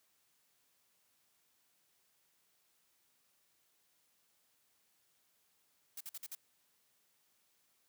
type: noise bursts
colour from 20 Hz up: blue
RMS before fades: -45 dBFS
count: 5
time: 5.97-6.351 s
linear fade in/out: 5 ms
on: 37 ms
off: 49 ms
effects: white hiss -75 dBFS RMS until 7.88 s + high-pass 80 Hz 12 dB/octave